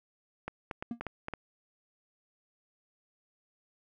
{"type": "clicks", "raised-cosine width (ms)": 0.5, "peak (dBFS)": -21, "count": 7, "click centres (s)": [0.48, 0.712, 0.825, 1.01, 1.067, 1.284, 1.337]}
{"type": "tone with exponential decay", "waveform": "triangle", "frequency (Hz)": 235.3, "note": "A#3", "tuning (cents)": 16, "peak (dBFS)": -28, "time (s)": [0.91, 1], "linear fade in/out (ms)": 2, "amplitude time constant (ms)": 19}
{"effects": []}